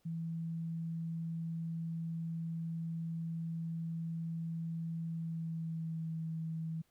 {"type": "tone with pitch glide", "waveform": "sine", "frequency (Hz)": [164.81, 161.6], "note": ["E3", "E3"], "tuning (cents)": [0, -34], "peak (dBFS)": -36, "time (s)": [0.05, 6.82], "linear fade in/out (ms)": 10, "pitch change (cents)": -34, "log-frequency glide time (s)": [5.06, 6.15], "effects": ["pink hiss -75 dBFS RMS until 6.9 s"]}